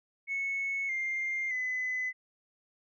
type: tone with pitch steps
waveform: sine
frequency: 2202 / 2106 / 2015 Hz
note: C#7 / C7 / B6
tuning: -12 / +11 / +34 cents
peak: -29 dBFS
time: 0.27-2.13 s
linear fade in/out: 50 ms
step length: 620 ms
effects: tanh soft clip ceiling -26 dBFS